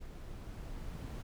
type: noise with level ramp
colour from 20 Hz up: brown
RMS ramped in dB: -47 to -41 dBFS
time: 0-1.23 s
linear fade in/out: 20 ms
effects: none